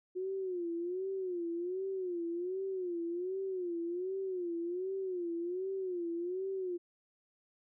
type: tone with vibrato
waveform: sine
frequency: 360.8 Hz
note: F#4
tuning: 44 cents flat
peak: -34 dBFS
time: 0.15-6.78 s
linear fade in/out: 20 ms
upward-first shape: sine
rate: 1.3 Hz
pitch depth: 120 cents each way
effects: none